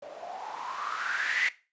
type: noise with low-pass filter sweep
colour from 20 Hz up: violet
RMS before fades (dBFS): -33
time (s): 0.02-1.49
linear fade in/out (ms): 5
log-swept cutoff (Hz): 560 to 2100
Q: 7.5
effects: noise-tail reverb RT60 0.3 s tail -17 dB re dry + resampled to 16000 Hz